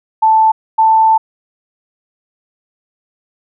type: tone pair in turn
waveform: sine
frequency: 880 / 884.9 Hz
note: A5 / A5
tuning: 0 / +10 cents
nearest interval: unison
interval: 10 cents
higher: second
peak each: -6 dBFS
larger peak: neither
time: 0.22-0.52 / 0.78-1.18 s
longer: second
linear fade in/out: 10 ms
effects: none